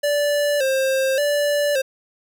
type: tone with vibrato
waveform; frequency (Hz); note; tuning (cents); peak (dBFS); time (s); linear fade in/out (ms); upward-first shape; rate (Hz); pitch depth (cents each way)
square; 556; C#5; +5; -18; 0.03-1.82; 10; square; 0.87; 80
effects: none